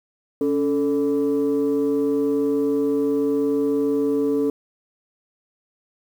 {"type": "tone pair together", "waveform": "sine", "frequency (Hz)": [280.7, 440], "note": ["C#4", "A4"], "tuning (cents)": [22, 0], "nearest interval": "minor sixth", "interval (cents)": 778, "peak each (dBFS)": -19, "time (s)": [0.41, 4.5], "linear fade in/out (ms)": 2, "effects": ["tanh soft clip ceiling -14 dBFS", "8-bit"]}